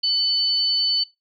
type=tone pair together; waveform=sine; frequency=2998 / 4495 Hz; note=F#7 / C#8; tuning=+22 / +23 cents; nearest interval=perfect fifth; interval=701 cents; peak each=-26 / -18 dBFS; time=0.03-1.04 s; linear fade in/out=10 ms; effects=noise-tail reverb RT60 0.2 s tail -19 dB re dry